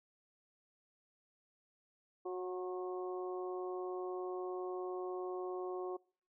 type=harmonic tone with a mistuned harmonic; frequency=183 Hz; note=F#3; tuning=19 cents flat; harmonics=2 / 3 / 4 / 5 / 6; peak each=-39 / -50 / -47 / -57 / -50 dBFS; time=2.25-5.97 s; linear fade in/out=10 ms; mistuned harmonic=6; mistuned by=-16 cents; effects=noise-tail reverb RT60 0.5 s tail -26 dB re dry